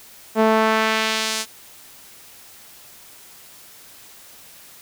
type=tone with band-pass filter sweep; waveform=sawtooth; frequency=220 Hz; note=A3; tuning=in tune; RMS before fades=-19 dBFS; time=0.35-1.46 s; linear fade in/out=50 ms; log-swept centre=580 to 7300 Hz; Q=0.84; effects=white hiss -45 dBFS RMS until 4.81 s